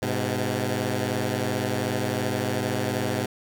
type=tone pair together; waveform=10% pulse; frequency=103.8 / 126.52 Hz; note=G#2 / B2; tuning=0 / +42 cents; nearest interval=minor third; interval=342 cents; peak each=-19 dBFS; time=0.02-3.26 s; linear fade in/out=5 ms; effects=none